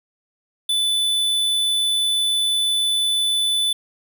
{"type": "tone", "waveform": "square", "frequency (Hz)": 3494, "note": "A7", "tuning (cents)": -13, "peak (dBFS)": -18, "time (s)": [0.69, 3.73], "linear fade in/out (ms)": 5, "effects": []}